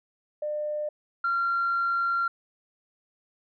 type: tone pair in turn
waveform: sine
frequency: 600 / 1377.6 Hz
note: D5 / F6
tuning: +37 / -24 cents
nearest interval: octave + major second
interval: 1439 cents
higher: second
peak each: -27 / -22 dBFS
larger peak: second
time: 0.42-0.89 / 1.24-2.28 s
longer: second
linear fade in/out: 5 ms
effects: tanh soft clip ceiling -19 dBFS